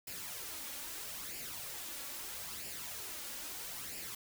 white noise with flanger, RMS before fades -44 dBFS, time 0.07-4.15 s, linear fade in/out 5 ms, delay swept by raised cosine 0.4 to 3.6 ms, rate 0.77 Hz, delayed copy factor +0.55, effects none

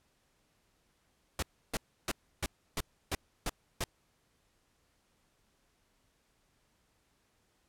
pink noise bursts, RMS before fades -33 dBFS, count 8, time 1.39-3.84 s, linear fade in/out 2 ms, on 35 ms, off 310 ms, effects pink hiss -73 dBFS RMS until 7.68 s + low-pass 12000 Hz 12 dB/octave

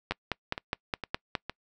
two click trains, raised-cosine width 0.3 ms, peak -18 / -12 dBFS, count 4 / 7, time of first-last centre 0.12-1.496 / 0.11-1.352 s, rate 2.18 / 4.83 Hz, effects noise-tail reverb RT60 0.1 s tail -26 dB re dry

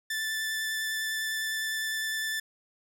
sawtooth tone with vibrato, 1760 Hz, A6, in tune, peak -26 dBFS, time 0.1-2.4 s, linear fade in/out 5 ms, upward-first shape square, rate 9.9 Hz, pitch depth 8 cents each way, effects none

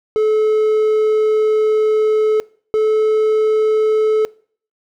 triangle tone pair in turn, 431.6 / 433.3 Hz, A4 / A4, -33 / -27 cents, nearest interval unison, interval 6 cents, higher second, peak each -10 dBFS, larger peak neither, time 0.16-2.4 / 2.74-4.25 s, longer first, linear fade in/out 0 ms, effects noise-tail reverb RT60 0.5 s tail -23 dB re dry

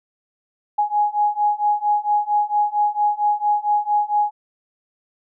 sine beating tone pair, 830.6 / 835 Hz, G#5 / G#5, 0 / +9 cents, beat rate 4.4 Hz, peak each -20 / -19 dBFS, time 0.78-4.31 s, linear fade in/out 10 ms, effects none

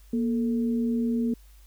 sine tone pair together, 236.1 / 440 Hz, A#3 / A4, +22 / 0 cents, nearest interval major seventh, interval 1078 cents, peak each -23 / -34 dBFS, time 0.13-1.34 s, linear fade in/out 5 ms, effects added 50 Hz sine -49 dBFS peak until 1.66 s + white hiss -61 dBFS RMS until 1.66 s

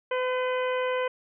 harmonic tone with a mistuned harmonic, 507 Hz, B4, 45 cents sharp, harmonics 1 / 2 / 3 / 4 / 5 / 6, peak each -26 / -32 / -36 / -38 / -40 / -42 dBFS, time 0.11-1.08 s, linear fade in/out 5 ms, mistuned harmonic 5, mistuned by -36 cents, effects none

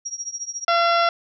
sine tone with tremolo, 5660 Hz, F8, 22 cents sharp, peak -24 dBFS, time 0.05-0.65 s, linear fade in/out 10 ms, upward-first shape triangle, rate 14 Hz, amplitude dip 95%
harmonic tone, 682 Hz, F5, 41 cents flat, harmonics 1 / 2 / 3 / 4 / 5 / 6 / 7 / 8, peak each -19 / -19 / -29 / -30 / -30 / -35 / -35 / -32 dBFS, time 0.68-1.09 s, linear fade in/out 2 ms
effects none

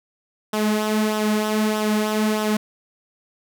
sawtooth tone with flanger, 214 Hz, A3, 48 cents flat, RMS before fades -21 dBFS, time 0.53-2.57 s, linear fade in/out 5 ms, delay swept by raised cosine 0.44 to 4.24 ms, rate 1.6 Hz, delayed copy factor -0.55, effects none

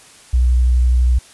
sine tone with vibrato, 61.74 Hz, B1, in tune, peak -10 dBFS, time 0.33-1.19 s, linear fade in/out 10 ms, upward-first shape sine, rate 12 Hz, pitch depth 19 cents each way, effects white hiss -44 dBFS RMS until 1.33 s + resampled to 24000 Hz

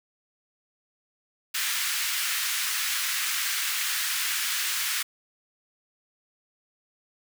pink high-pass noise, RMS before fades -28 dBFS, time 1.54-5.03 s, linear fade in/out 10 ms, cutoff 1500 Hz, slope 24 dB/octave, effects none

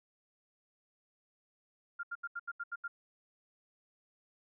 sine tone bursts, 1399 Hz, F6, 3 cents sharp, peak -36 dBFS, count 8, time 1.99-2.88 s, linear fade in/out 10 ms, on 43 ms, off 78 ms, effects none

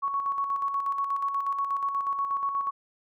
sine tone with tremolo, 1112 Hz, C#6, 5 cents sharp, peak -24 dBFS, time 0.02-2.71 s, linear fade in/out 20 ms, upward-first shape square, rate 8.3 Hz, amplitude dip 45%, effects none

